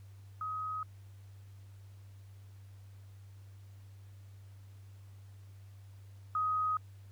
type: tone pair in turn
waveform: sine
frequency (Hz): 1263 / 1255.8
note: D#6 / D#6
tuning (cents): +26 / +16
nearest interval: unison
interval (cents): 10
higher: first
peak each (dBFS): -35 / -29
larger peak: second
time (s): 0.41-0.83 / 6.35-6.77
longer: neither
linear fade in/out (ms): 2
effects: added 98 Hz sine -50 dBFS peak until 7.11 s + pink hiss -68 dBFS RMS until 7.11 s